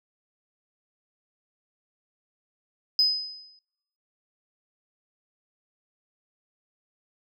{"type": "tone with exponential decay", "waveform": "sine", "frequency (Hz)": 5030, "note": "D#8", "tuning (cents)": 18, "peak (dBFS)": -15, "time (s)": [2.99, 3.59], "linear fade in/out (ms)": 1, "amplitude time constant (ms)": 130, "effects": ["noise-tail reverb RT60 0.8 s tail -22 dB re dry", "tanh soft clip ceiling -12 dBFS"]}